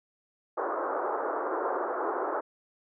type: band-pass noise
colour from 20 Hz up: pink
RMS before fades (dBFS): -31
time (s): 0.57-2.41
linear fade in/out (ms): 10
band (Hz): 340 to 1400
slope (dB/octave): 48
effects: none